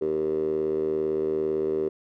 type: tone with band-pass filter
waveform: 10% pulse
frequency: 77.78 Hz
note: D#2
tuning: in tune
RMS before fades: -26 dBFS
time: 0.01-1.89 s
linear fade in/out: 10 ms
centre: 410 Hz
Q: 8.3
effects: none